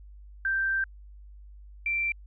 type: tone pair in turn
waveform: sine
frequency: 1568 / 2351 Hz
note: G6 / D7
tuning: 0 / +1 cents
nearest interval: perfect fifth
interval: 701 cents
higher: second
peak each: -24 / -25 dBFS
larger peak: first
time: 0.45-0.84 / 1.86-2.12 s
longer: first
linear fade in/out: 2 ms
effects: added 50 Hz sine -45 dBFS peak until 2.26 s